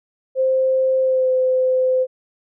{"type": "tone with pitch glide", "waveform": "sine", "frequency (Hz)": [523.3, 514.3], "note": ["C5", "C5"], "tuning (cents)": [0, -30], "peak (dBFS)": -14, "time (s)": [0.35, 2.07], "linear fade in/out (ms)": 50, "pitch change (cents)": -30, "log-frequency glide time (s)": [1.01, 1.3], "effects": []}